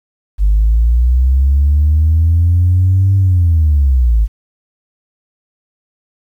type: linear two-way sweep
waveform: sine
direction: up then down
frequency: 49.07 to 98 to 50.8 Hz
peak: -6 dBFS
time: 0.38-4.28 s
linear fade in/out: 50 ms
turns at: 3.16 s
effects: tanh soft clip ceiling -4 dBFS + 8-bit